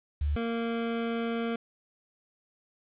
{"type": "tone pair in turn", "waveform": ["sine", "25% pulse"], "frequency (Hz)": [73.42, 231.1], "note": ["D2", "A#3"], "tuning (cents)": [0, -15], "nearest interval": "octave + minor sixth", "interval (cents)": 1985, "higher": "second", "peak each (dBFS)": -25, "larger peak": "neither", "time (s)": [[0.21, 0.36], [0.36, 1.56]], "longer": "second", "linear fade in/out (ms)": 5, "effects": ["resampled to 8000 Hz", "9-bit"]}